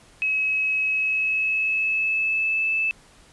sine tone with pitch glide, 2563 to 2626 Hz, E7 to E7, -49 to -7 cents, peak -20 dBFS, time 0.22-2.91 s, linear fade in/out 0 ms, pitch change +42 cents, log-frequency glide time 0.86-2.7 s, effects pink hiss -53 dBFS RMS until 3.32 s + resampled to 24000 Hz

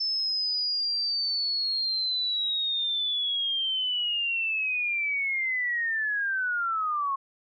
sine linear sweep, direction down, 5280 to 1077 Hz, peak -25 dBFS, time 0-7.16 s, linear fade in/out 10 ms, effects none

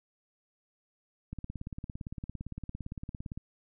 click train, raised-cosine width 5 ms, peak -26 dBFS, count 37, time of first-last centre 1.33-3.375 s, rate 17.6 Hz, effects none

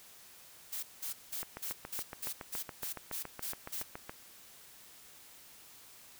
blue noise bursts, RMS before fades -39 dBFS, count 11, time 0.72-3.83 s, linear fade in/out 10 ms, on 110 ms, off 190 ms
click train, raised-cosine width 0.5 ms, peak -26 dBFS, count 20, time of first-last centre 1.43-4.095 s, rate 7.13 Hz
effects white hiss -56 dBFS RMS until 6.19 s

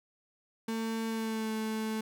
35% pulse tone with pitch glide, 224.9 to 219 Hz, A3 to A3, +38 to -8 cents, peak -30 dBFS, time 0.68-2.01 s, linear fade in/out 5 ms, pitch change -46 cents, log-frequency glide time 1.08-1.52 s, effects none

